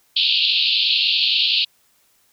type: band-pass noise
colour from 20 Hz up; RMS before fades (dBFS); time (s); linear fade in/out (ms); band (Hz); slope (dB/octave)
white; -18; 0.16-1.65; 10; 2600 to 4500; 96
effects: white hiss -60 dBFS RMS until 2.32 s